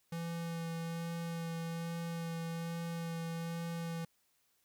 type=tone with vibrato; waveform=square; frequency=166.9 Hz; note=E3; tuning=22 cents sharp; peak=-38 dBFS; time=0.12-4.05 s; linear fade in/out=5 ms; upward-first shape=sine; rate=1.2 Hz; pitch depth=12 cents each way; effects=white hiss -75 dBFS RMS until 4.64 s

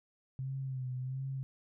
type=tone with vibrato; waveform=sine; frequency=130.81 Hz; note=C3; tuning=in tune; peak=-35 dBFS; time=0.39-1.43 s; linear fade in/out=0 ms; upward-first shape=sine; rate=1.4 Hz; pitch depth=53 cents each way; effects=none

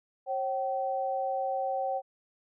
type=tone pair together; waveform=sine; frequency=540 / 767.6 Hz; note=C#5 / G5; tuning=-45 / -37 cents; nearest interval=tritone; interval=608 cents; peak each=-32 / -30 dBFS; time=0.26-2.02 s; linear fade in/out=50 ms; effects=none

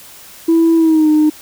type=tone with pitch glide; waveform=sine; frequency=329.6 to 305.8 Hz; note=E4 to D#4; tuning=0 to -30 cents; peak=-6 dBFS; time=0.48-1.3 s; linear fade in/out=10 ms; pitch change=-130 cents; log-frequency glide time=0.76-1.09 s; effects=tanh soft clip ceiling -5 dBFS + white hiss -38 dBFS RMS until 1.41 s

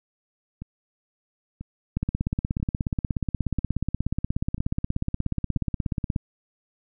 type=two click trains; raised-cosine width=5 ms; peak=-12 / -23 dBFS; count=71 / 6; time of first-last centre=1.97-6.162 / 0.62-5.57 s; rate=16.7 / 1.01 Hz; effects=none

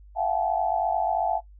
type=tone cluster; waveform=sine; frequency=669 / 718 / 772 / 860 Hz; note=E5 / F5 / G5 / A5; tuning=+25 / +48 / -27 / -40 cents; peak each=-28 dBFS; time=0.15-1.41 s; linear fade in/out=50 ms; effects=noise-tail reverb RT60 0.1 s tail -18 dB re dry + added 50 Hz sine -46 dBFS peak until 1.59 s

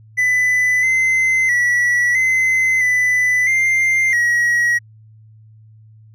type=tone with pitch steps; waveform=triangle; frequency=1998 / 2060 / 1944 / 2052 / 1995 / 2098 / 1908 Hz; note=B6 / C7 / B6 / C7 / B6 / C7 / A#6; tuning=+20 / -28 / -28 / -34 / +17 / +4 / +40 cents; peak=-11 dBFS; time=0.17-4.79 s; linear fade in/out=20 ms; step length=660 ms; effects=added 109 Hz sine -42 dBFS peak until 6.14 s

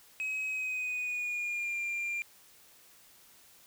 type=tone with pitch glide; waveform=sine; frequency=2545 to 2388 Hz; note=D#7 to D7; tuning=+39 to +28 cents; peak=-29 dBFS; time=0.2-2.22 s; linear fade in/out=0 ms; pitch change=-111 cents; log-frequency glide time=0.47-1.78 s; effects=tanh soft clip ceiling -31 dBFS + white hiss -59 dBFS RMS until 3.66 s

